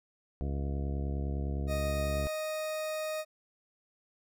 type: harmonic tone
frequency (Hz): 69.9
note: C#2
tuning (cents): +15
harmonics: 1 / 2 / 3 / 4 / 5 / 6 / 7 / 9 / 10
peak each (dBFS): -32 / -38 / -42 / -44 / -46 / -48 / -49 / -51 / -52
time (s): 0.41-2.27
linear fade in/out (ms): 0
type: tone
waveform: 40% pulse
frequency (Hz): 622.3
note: D#5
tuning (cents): 0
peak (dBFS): -32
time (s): 1.67-3.25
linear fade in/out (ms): 50
effects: none